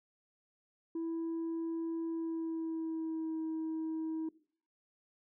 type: tone with pitch glide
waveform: sine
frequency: 329.6 to 319.5 Hz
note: E4 to D#4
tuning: 0 to +46 cents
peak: -32 dBFS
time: 0.95-4.29 s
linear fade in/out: 5 ms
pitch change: -54 cents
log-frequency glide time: 2.06-3.4 s
effects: noise-tail reverb RT60 0.5 s tail -20 dB re dry + tanh soft clip ceiling -33 dBFS